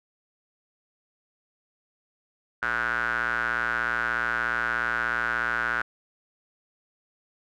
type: tone with band-pass filter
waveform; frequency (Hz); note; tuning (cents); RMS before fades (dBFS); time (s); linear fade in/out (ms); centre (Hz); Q
square; 58.4; A#1; +4; -27; 2.62-5.82; 5; 1500; 9
effects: none